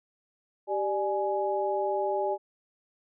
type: tone cluster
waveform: sine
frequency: 390 / 596 / 836 Hz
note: G4 / D5 / G#5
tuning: -9 / +25 / +11 cents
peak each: -30 dBFS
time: 0.67-2.38 s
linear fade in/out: 50 ms
effects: none